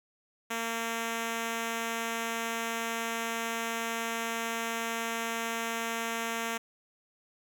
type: tone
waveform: 5% pulse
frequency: 229 Hz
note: A#3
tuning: 31 cents flat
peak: -20 dBFS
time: 0.5-6.58 s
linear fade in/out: 10 ms
effects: none